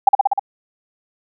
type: tone with echo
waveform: sine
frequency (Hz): 800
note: G5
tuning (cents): +35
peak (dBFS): -4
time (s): 0.07-0.09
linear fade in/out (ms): 5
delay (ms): 61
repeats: 5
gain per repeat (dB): -2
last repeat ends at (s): 0.395
effects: none